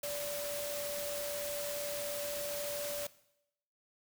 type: tone in noise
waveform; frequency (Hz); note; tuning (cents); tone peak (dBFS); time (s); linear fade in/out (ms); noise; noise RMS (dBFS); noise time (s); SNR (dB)
sine; 580; D5; -22; -38; 0.03-3.07; 5; white; -41; 0.03-3.07; 0
effects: noise-tail reverb RT60 0.8 s tail -18 dB re dry